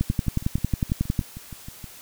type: two click trains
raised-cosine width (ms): 5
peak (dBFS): -24 / -9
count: 12 / 14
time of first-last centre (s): 0.11-1.842 / 0.01-1.192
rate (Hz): 6.35 / 11
effects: white hiss -45 dBFS RMS until 2.01 s